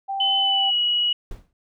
sine tone, 784 Hz, G5, in tune, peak -24 dBFS, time 0.08-0.71 s, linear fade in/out 20 ms
sine tone with pitch glide, 3030 to 2917 Hz, F#7 to F#7, +40 to -25 cents, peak -18 dBFS, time 0.2-1.13 s, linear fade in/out 5 ms, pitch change -65 cents, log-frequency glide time 0.38-0.75 s
brown noise with exponential decay, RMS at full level -32 dBFS, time 1.31-1.53 s, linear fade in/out 2 ms, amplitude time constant 47 ms
effects none

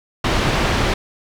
pink low-pass noise, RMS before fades -18 dBFS, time 0.24-0.94 s, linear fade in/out 5 ms, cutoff 3900 Hz, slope 12 dB/octave, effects none

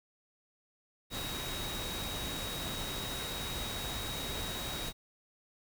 sine tone in noise, 3797 Hz, A#7, 31 cents sharp, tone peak -41 dBFS, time 1.1-4.93 s, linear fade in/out 50 ms, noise pink, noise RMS -39 dBFS, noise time 1.1-4.93 s, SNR -5 dB, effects none

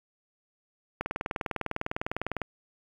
click train, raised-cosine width 0.5 ms, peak -15 dBFS, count 29, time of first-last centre 1.01-2.417 s, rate 19.9 Hz, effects 8-bit

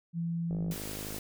sine tone, 168.2 Hz, E3, 35 cents sharp, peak -30 dBFS, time 0.13-0.76 s, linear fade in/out 50 ms
click train, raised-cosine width 2 ms, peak -28 dBFS, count 36, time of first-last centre 0.51-1.183 s, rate 52 Hz
white noise, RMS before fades -42 dBFS, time 0.71-1.19 s, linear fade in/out 2 ms
effects none

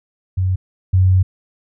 sine tone pair in turn, 93.1 / 93.1 Hz, F#2 / F#2, +11 / +11 cents, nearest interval unison, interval 0 cents, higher neither, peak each -14 / -9 dBFS, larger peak second, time 0.37-0.56 / 0.93-1.23 s, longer second, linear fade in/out 10 ms, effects none

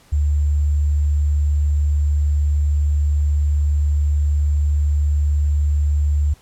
sine tone with sample-and-hold, 73.42 Hz, D2, in tune, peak -14 dBFS, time 0.12-6.34 s, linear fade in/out 10 ms, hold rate 7350 Hz, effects pink hiss -52 dBFS RMS until 6.41 s + low-pass 12000 Hz 12 dB/octave

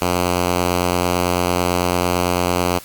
5% pulse tone, 89 Hz, F2, 33 cents sharp, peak -5 dBFS, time 0.01-2.79 s, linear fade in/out 10 ms, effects white hiss -40 dBFS RMS until 2.84 s + Opus 48 kbps

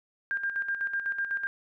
sine tone with tremolo, 1600 Hz, G6, 35 cents sharp, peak -26 dBFS, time 0.31-1.47 s, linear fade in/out 0 ms, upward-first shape square, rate 8 Hz, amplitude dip 60%, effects none

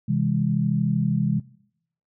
sine chord, C augmented, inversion none, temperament just, 130.81 / 163.52 / 204.4 Hz, C3 / E3 / G#3, 0 / -14 / -27 cents, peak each -24 dBFS, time 0.08-1.4 s, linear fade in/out 10 ms, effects noise-tail reverb RT60 0.7 s tail -20 dB re dry

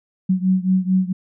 sine beating tone pair, 185 / 189.5 Hz, F#3 / F#3, 0 / +42 cents, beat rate 4.5 Hz, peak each -17 / -19 dBFS, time 0.29-1.13 s, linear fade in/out 10 ms, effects none

